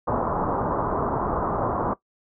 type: low-pass noise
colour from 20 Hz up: white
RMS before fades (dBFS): -25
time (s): 0.07-1.94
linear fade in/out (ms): 10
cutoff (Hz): 1200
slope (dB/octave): 48
effects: noise-tail reverb RT60 0.1 s tail -17 dB re dry